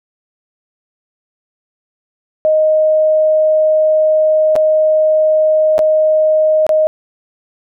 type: tone with dropouts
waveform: sine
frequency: 622.3 Hz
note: D#5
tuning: in tune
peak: -8 dBFS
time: 2.45-6.87 s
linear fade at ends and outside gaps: 0 ms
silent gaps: 4.555-4.562 / 5.781-5.791 / 6.666-6.692 s
effects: none